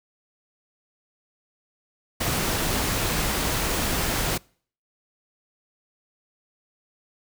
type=noise; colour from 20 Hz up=pink; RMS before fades=-25 dBFS; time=2.2-4.38 s; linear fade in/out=10 ms; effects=noise-tail reverb RT60 0.5 s tail -26 dB re dry